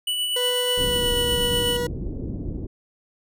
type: tone with tremolo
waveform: square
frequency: 2960 Hz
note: F#7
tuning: in tune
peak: -22 dBFS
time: 0.07-1.77 s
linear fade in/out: 5 ms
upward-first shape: sine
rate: 8.2 Hz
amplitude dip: 30%
type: tone with pitch glide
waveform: 40% pulse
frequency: 493.9 to 483.7 Hz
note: B4 to B4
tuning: 0 to -36 cents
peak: -23 dBFS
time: 0.36-1.87 s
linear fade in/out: 5 ms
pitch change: -36 cents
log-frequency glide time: 0.76-1.12 s
type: low-pass noise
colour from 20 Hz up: pink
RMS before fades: -29 dBFS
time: 0.77-2.67 s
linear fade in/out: 10 ms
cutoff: 380 Hz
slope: 24 dB/octave
effects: none